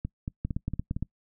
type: two click trains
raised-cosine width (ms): 5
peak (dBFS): -19 / -17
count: 5 / 6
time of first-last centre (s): 0.05-0.965 / 0.45-1.026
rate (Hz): 4.37 / 8.68
effects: noise-tail reverb RT60 0.1 s tail -24 dB re dry